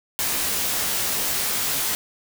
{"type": "noise with comb filter", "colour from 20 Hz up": "white", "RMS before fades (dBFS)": -24, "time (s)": [0.19, 1.95], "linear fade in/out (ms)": 0, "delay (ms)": 17, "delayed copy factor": -0.85, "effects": []}